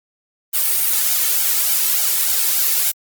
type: noise with flanger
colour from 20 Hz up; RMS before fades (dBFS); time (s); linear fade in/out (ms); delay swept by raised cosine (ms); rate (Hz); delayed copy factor
blue; -17; 0.53-2.92; 20; 1.3 to 2.3; 3.4; +0.75
effects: Opus 32 kbps